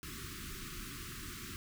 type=band-stop noise; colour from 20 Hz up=pink; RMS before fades=-45 dBFS; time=0.03-1.56 s; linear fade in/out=0 ms; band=400 to 1100 Hz; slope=96 dB/octave; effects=none